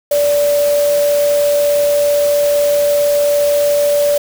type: tone in noise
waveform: sine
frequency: 580 Hz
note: D5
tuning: 22 cents flat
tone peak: -10 dBFS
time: 0.11-4.18 s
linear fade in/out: 5 ms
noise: white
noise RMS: -25 dBFS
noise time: 0.11-4.18 s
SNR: +12 dB
effects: none